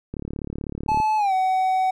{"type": "click train", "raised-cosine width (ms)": 3, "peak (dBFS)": -17, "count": 32, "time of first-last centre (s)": [0.14, 1.001], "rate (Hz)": 36}
{"type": "tone with pitch glide", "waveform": "triangle", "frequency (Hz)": [864, 752.2], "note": ["A5", "F#5"], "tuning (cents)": [-32, 28], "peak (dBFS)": -16, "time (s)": [0.88, 1.91], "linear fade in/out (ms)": 10, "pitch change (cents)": -240, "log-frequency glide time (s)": [1.17, 1.33]}
{"effects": []}